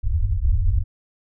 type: low-pass noise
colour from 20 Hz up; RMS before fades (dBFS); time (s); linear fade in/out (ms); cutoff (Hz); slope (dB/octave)
pink; -19; 0.03-0.84; 20; 100; 96
effects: none